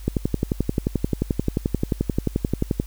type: click train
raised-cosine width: 3 ms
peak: -7 dBFS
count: 32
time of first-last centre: 0.08-2.799 s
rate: 11.4 Hz
effects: added 50 Hz sine -34 dBFS peak until 2.86 s + white hiss -49 dBFS RMS until 2.86 s